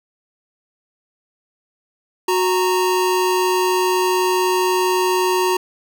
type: tone pair together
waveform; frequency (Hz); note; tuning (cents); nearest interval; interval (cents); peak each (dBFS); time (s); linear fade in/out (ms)
square; 367.7 / 928; F#4 / A#5; -11 / -8; octave + major third; 1603; -18 / -20; 2.28-5.57; 5
effects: none